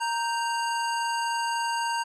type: tone pair together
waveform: square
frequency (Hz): 932.3 / 1561.7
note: A#5 / G6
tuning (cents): 0 / -7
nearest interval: major sixth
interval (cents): 893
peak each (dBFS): -27 / -34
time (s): 0-2.04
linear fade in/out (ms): 20
effects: resampled to 22050 Hz